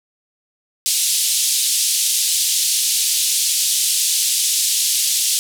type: band-pass noise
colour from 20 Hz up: white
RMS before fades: -18 dBFS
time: 0.86-5.39 s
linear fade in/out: 0 ms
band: 3200 to 11000 Hz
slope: 24 dB/octave
effects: none